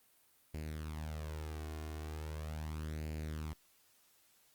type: tone with flanger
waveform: sawtooth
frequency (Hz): 77.4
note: D#2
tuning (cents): -9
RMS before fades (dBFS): -42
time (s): 0.54-3.53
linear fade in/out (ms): 0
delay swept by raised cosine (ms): 0.42 to 2.82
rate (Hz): 0.39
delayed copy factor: +0.65
effects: white hiss -69 dBFS RMS until 4.54 s + Opus 32 kbps